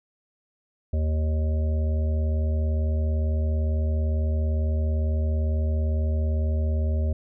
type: harmonic tone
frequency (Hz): 77.78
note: D#2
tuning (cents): 0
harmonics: 1 / 3 / 5 / 7 / 8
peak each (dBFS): -21 / -35 / -40 / -40 / -39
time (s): 0.93-7.13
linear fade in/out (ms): 5
effects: none